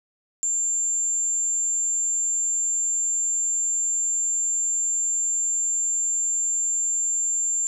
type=tone; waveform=sine; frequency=7290 Hz; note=A#8; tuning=40 cents flat; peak=-21 dBFS; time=0.43-7.67 s; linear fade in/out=0 ms; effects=none